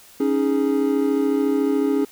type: chord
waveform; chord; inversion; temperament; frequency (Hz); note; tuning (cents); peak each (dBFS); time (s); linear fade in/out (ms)
triangle; C# suspended second; none; equal; 277.2 / 311.1 / 415.3; C#4 / D#4 / G#4; 0 / 0 / 0; -18 / -22 / -20; 0.2-2.05; 5
effects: white hiss -48 dBFS RMS until 2.11 s